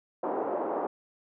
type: band-pass noise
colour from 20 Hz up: pink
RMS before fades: -31 dBFS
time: 0.23-0.87 s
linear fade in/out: 5 ms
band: 330 to 930 Hz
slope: 24 dB/octave
effects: none